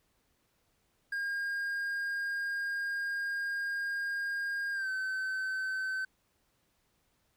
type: tone with pitch glide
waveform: triangle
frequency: 1617 to 1532.4 Hz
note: G#6 to G6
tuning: -47 to -40 cents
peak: -30 dBFS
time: 1.12-6.05 s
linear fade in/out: 5 ms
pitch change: -93 cents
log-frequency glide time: 4.73-4.89 s
effects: pink hiss -74 dBFS RMS until 7.36 s